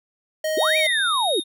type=tone; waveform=square; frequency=625 Hz; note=D#5; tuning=8 cents sharp; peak=-22 dBFS; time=0.44-0.87 s; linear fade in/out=5 ms
type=linear two-way sweep; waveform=sine; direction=up then down; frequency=277.2 to 2399 to 301.5 Hz; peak=-20 dBFS; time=0.57-1.4 s; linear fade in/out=5 ms; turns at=0.77 s
type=tone with vibrato; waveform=square; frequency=3700 Hz; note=A#7; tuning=14 cents flat; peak=-23 dBFS; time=0.57-1.44 s; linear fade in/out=50 ms; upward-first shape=square; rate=1.8 Hz; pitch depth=16 cents each way
effects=none